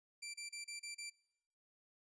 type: tone bursts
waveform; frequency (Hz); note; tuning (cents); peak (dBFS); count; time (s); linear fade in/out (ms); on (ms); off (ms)
15% pulse; 2349; D7; 0; -38; 6; 0.22-1.1; 10; 120; 32
effects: noise-tail reverb RT60 0.8 s tail -23 dB re dry + resampled to 22050 Hz